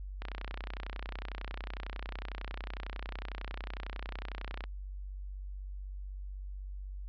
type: click train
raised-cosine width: 0.3 ms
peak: -24 dBFS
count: 138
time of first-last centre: 0.22-4.639 s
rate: 31 Hz
effects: added 48 Hz sine -39 dBFS peak until 7.08 s + low-pass 4000 Hz 12 dB/octave